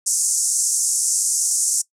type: band-pass noise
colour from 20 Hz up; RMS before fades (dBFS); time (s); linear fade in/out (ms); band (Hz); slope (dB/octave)
white; -20; 0.06-1.82; 10; 5900 to 9700; 48
effects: noise-tail reverb RT60 0.1 s tail -20 dB re dry